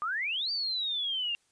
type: exponential two-way sweep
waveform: sine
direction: up then down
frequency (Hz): 1174 to 4685 to 2760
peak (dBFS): -29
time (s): 0.02-1.35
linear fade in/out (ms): 0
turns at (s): 0.51
effects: white hiss -70 dBFS RMS until 1.51 s + resampled to 22050 Hz